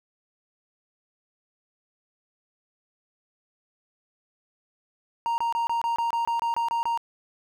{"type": "tone bursts", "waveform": "triangle", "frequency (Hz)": 931, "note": "A#5", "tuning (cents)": -2, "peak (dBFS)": -21, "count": 12, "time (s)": [5.26, 6.975], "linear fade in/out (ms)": 0, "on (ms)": 120, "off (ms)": 25, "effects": []}